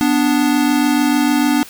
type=tone pair together; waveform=square; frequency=246.9 / 293.6 Hz; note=B3 / D4; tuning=0 / 0 cents; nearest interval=minor third; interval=300 cents; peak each=-17 / -15 dBFS; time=0.01-1.63 s; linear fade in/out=0 ms; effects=white hiss -38 dBFS RMS until 1.69 s